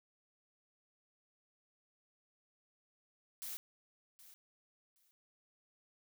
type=noise with echo; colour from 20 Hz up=blue; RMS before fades=-44 dBFS; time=3.42-3.57 s; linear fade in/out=0 ms; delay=770 ms; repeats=2; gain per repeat=-15 dB; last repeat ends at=5.11 s; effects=none